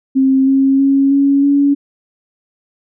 sine tone with pitch steps, 266.2 / 270.2 / 274.3 / 278.5 / 282.7 Hz, C4 / C#4 / C#4 / C#4 / C#4, +30 / -44 / -18 / +8 / +34 cents, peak -8 dBFS, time 0.15-1.75 s, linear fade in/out 20 ms, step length 320 ms, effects none

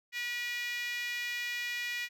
5% pulse tone with high-pass filter, 483.6 Hz, B4, 36 cents flat, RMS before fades -36 dBFS, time 0.12-2.09 s, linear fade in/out 50 ms, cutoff 2100 Hz, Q 9.8, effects none

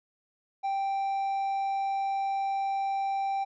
triangle tone, 784 Hz, G5, in tune, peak -25 dBFS, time 0.63-3.45 s, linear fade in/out 20 ms, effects resampled to 16000 Hz

